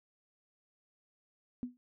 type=tone with exponential decay; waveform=sine; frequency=246.9 Hz; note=B3; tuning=in tune; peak=-31 dBFS; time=1.63-1.77 s; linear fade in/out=0 ms; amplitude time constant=30 ms; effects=none